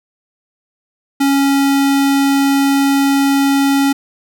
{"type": "tone", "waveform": "square", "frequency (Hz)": 276.9, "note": "C#4", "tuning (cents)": -2, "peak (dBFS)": -11, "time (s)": [1.2, 3.93], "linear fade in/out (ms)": 10, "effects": []}